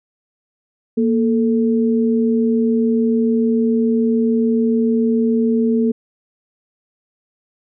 sine tone pair together, 233.1 / 440 Hz, A#3 / A4, 0 / 0 cents, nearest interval major seventh, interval 1100 cents, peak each -14 / -19 dBFS, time 0.97-5.92 s, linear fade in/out 10 ms, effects none

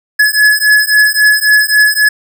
square beating tone pair, 1700 / 1703.7 Hz, G#6 / G#6, +40 / +44 cents, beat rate 3.7 Hz, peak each -10 dBFS, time 0.19-2.09 s, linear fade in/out 10 ms, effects none

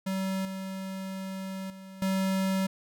square tone with level steps, 191 Hz, G3, 45 cents flat, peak -29 / -35 / -44 / -26 dBFS, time 0.06-2.67 s, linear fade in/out 10 ms, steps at 0.45 / 1.7 / 2.02 s, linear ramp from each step 2 ms, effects none

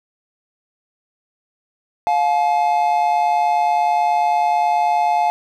triangle tone pair together, 707 / 856.3 Hz, F5 / A5, +21 / -47 cents, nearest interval minor third, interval 332 cents, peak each -15 dBFS, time 2.07-5.3 s, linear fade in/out 0 ms, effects none

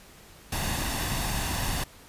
pink noise with comb filter, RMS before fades -29 dBFS, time 0.52-1.84 s, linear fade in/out 5 ms, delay 1.1 ms, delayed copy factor +0.5, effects pink hiss -51 dBFS RMS until 2.08 s + resampled to 32000 Hz

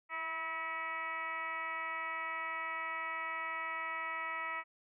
sine tone with frequency modulation, 1613 Hz, G6, 49 cents sharp, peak -36 dBFS, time 0.09-4.64 s, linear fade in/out 50 ms, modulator 320 Hz, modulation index 2.3, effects none

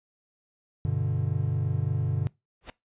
triangle chord, G major, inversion none, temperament equal, 98 / 123.47 / 146.83 Hz, G2 / B2 / D3, 0 / 0 / 0 cents, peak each -27 dBFS, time 0.85-2.27 s, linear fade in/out 0 ms
pink noise with exponential growth, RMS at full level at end -35 dBFS, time 2.61-2.7 s, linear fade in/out 1 ms, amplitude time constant 19 ms
effects noise-tail reverb RT60 0.2 s tail -22 dB re dry + resampled to 8000 Hz

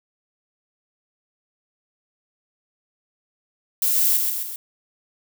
violet noise with echo, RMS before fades -20 dBFS, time 3.82-4.17 s, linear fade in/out 2 ms, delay 130 ms, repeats 3, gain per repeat -4 dB, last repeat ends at 4.56 s, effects none

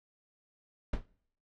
brown noise with exponential decay, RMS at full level -24 dBFS, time 0.93-1.06 s, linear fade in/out 5 ms, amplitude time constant 27 ms, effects noise-tail reverb RT60 0.6 s tail -23 dB re dry + low-pass 4000 Hz 12 dB/octave

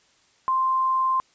sine tone, 1046.5 Hz, C6, in tune, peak -19 dBFS, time 0.48-1.2 s, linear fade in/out 0 ms, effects white hiss -61 dBFS RMS until 1.34 s + resampled to 16000 Hz

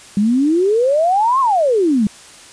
sine exponential two-way sweep, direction up then down, 196 to 1108.7 to 196 Hz, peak -11 dBFS, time 0.17-2.07 s, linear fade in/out 2 ms, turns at 1.4 s, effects white hiss -40 dBFS RMS until 2.52 s + resampled to 22050 Hz

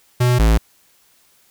square tone pair in turn, 123.47 / 55 Hz, B2 / A1, 0 / 0 cents, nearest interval octave + major second, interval 1400 cents, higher first, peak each -13 / -11 dBFS, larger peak second, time 0.2-0.39 / 0.39-0.58 s, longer neither, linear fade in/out 10 ms, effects white hiss -56 dBFS RMS until 1.5 s

